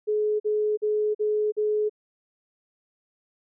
sine tone bursts, 424.1 Hz, G#4, 36 cents sharp, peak -21 dBFS, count 5, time 0.07-1.896 s, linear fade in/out 20 ms, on 330 ms, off 44 ms, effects none

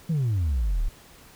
sine exponential sweep, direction down, 172.2 to 32.7 Hz, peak -19 dBFS, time 0.09-0.89 s, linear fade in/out 10 ms, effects tanh soft clip ceiling -20 dBFS + pink hiss -51 dBFS RMS until 1.35 s

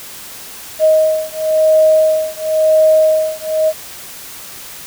sine beating tone pair, 627 / 627.96 Hz, D#5 / D#5, +13 / +16 cents, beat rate 0.96 Hz, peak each -12 dBFS, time 0.79-3.73 s, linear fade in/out 50 ms, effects white hiss -32 dBFS RMS until 4.86 s

